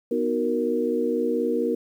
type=chord; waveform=sine; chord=B major seventh; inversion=none; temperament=equal; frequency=246.9 / 311.1 / 370 / 466.2 Hz; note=B3 / D#4 / F#4 / A#4; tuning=0 / 0 / 0 / 0 cents; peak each=-27 / -29 / -29 / -24 dBFS; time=0.11-1.75 s; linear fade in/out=5 ms; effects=9-bit